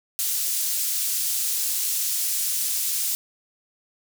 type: high-pass noise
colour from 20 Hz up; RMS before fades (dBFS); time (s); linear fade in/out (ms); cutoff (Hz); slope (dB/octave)
pink; -25; 0.19-3.15; 0; 6800; 12
effects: none